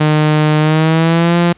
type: tone with pitch glide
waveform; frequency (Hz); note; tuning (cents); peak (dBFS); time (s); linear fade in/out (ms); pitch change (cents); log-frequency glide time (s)
sawtooth; 152.8 to 172.51; D#3 to F3; -31 to -21; -5; 0-1.53; 10; +210; 0.59-1.37
effects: pink hiss -48 dBFS RMS until 1.57 s + resampled to 8000 Hz